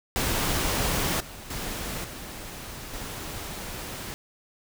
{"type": "noise with level steps", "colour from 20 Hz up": "pink", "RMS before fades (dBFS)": [-26, -42, -33, -39, -36], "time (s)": [0.16, 4.14], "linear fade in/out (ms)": 0, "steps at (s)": [1.2, 1.5, 2.04, 2.93], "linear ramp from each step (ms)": 5, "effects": []}